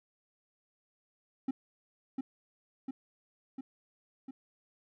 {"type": "tone with echo", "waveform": "triangle", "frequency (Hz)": 265.5, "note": "C4", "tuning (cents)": 25, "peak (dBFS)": -27, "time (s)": [1.48, 1.51], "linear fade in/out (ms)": 5, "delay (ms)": 700, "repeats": 4, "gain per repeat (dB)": -3, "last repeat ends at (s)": 4.31, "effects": []}